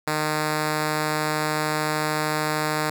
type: tone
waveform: 5% pulse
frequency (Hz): 153.3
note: D#3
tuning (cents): -25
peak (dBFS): -11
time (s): 0.07-2.9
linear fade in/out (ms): 5
effects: none